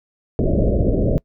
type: low-pass noise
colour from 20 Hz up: pink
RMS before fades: -17 dBFS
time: 0.39-1.18 s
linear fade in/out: 0 ms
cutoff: 640 Hz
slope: 96 dB/octave
effects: noise-tail reverb RT60 0.1 s tail -24 dB re dry